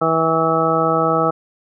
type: harmonic tone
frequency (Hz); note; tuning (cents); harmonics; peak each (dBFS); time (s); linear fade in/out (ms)
162.3; E3; -27; 1 / 2 / 3 / 4 / 5 / 7 / 8; -24 / -23 / -20 / -21 / -23 / -24 / -19; 0.01-1.31; 10
effects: none